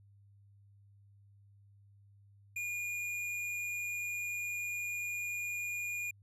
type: tone with tanh clipping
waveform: sine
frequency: 2431 Hz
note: D#7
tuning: 41 cents flat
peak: -37 dBFS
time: 2.56-6.11 s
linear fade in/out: 5 ms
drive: 15 dB
effects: added 100 Hz sine -59 dBFS peak until 6.22 s + resampled to 32000 Hz